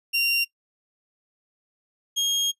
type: tone pair in turn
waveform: 30% pulse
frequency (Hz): 2766 / 3254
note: F7 / G#7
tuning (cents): -17 / -36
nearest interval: minor third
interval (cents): 281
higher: second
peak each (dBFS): -17 / -18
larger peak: first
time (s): 0.13-0.45 / 2.16-2.52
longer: second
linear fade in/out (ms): 20
effects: noise-tail reverb RT60 0.1 s tail -21 dB re dry + resampled to 32000 Hz